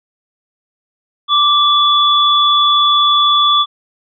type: tone pair together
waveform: sine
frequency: 1174 / 3440 Hz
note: D6 / A7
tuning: -1 / -40 cents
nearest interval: octave + perfect fifth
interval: 1861 cents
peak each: -11 dBFS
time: 1.28-3.66 s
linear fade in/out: 50 ms
effects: none